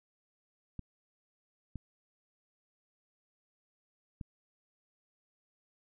clicks, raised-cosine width 5 ms, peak -28 dBFS, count 3, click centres 0.793 / 1.757 / 4.212 s, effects none

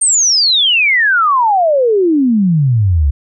sine exponential sweep, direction down, 8900 to 66.5 Hz, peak -8 dBFS, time 0.01-3.11 s, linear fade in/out 10 ms, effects none

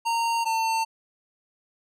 square tone pair in turn, 923 / 899.8 Hz, A#5 / A5, -17 / +39 cents, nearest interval unison, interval 44 cents, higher first, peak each -23 dBFS, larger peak neither, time 0.05-0.45 / 0.45-0.85 s, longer neither, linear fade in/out 20 ms, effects low-pass 10000 Hz 12 dB/octave

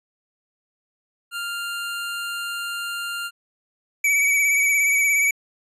25% pulse tone, 1396.9 Hz, F6, in tune, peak -23 dBFS, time 1.31-3.31 s, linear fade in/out 50 ms
square tone with vibrato, 2278 Hz, C#7, 47 cents sharp, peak -17 dBFS, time 4.04-5.31 s, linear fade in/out 5 ms, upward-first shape sine, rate 17 Hz, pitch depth 35 cents each way
effects resampled to 32000 Hz

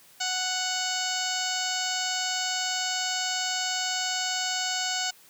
harmonic tone, 740 Hz, F#5, in tune, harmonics 1 / 2 / 3 / 4 / 5 / 6 / 7 / 8 / 9 / 10, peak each -34 / -34 / -39 / -34 / -39 / -34 / -37 / -40 / -37 / -35 dBFS, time 0.2-5.11 s, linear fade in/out 10 ms, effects white hiss -55 dBFS RMS until 5.29 s + high-pass 100 Hz 12 dB/octave

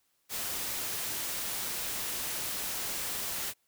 white noise, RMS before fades -35 dBFS, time 0.29-3.54 s, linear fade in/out 50 ms, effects white hiss -74 dBFS RMS until 3.67 s

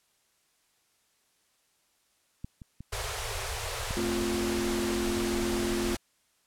clicks, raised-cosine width 5 ms, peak -24 / -32 / -29 / -24 dBFS, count 4, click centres 2.445 / 2.618 / 2.806 / 3.908 s
pink band-stop noise, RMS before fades -34 dBFS, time 2.92-5.97 s, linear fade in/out 10 ms, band 120 to 390 Hz, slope 96 dB/octave
sine chord, F major, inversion first, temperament equal, 220 / 261.6 / 349.2 Hz, A3 / C4 / F4, 0 / 0 / 0 cents, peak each -33 / -36 / -30 dBFS, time 3.97-5.95 s, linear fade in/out 0 ms
effects white hiss -70 dBFS RMS until 6.46 s + low-pass 11000 Hz 12 dB/octave

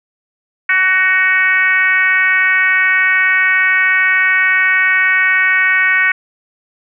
sine tone with frequency modulation, 1864.7 Hz, A#6, in tune, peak -9 dBFS, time 0.69-6.12 s, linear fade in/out 5 ms, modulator 367 Hz, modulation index 1.3, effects none

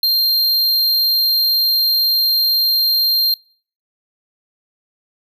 square tone, 4186 Hz, C8, in tune, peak -13 dBFS, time 0.03-3.34 s, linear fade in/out 2 ms, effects noise-tail reverb RT60 0.5 s tail -26 dB re dry

